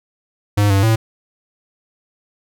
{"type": "tone with pitch steps", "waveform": "square", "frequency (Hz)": [102.8, 98, 111.8], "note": ["G#2", "G2", "A2"], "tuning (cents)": [-17, 0, 28], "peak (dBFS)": -12, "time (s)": [0.57, 0.96], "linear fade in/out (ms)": 10, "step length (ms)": 130, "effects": []}